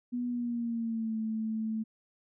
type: tone with pitch glide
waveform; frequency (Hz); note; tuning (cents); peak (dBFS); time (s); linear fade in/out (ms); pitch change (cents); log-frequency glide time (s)
sine; 244.3 to 220.2; B3 to A3; -19 to +2; -30; 0.12-1.84; 20; -179; 0.28-1.17
effects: none